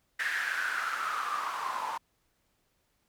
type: noise with band-pass filter sweep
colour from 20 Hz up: white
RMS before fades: -33 dBFS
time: 0.19-1.98 s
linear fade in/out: 10 ms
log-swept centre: 1800 to 930 Hz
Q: 7.5
effects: pink hiss -74 dBFS RMS until 3.08 s